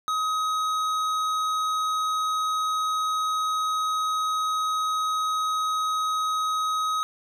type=tone with tanh clipping; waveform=sine; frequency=1265 Hz; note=D#6; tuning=28 cents sharp; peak=-25 dBFS; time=0.08-7.03 s; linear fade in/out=0 ms; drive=13 dB; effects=none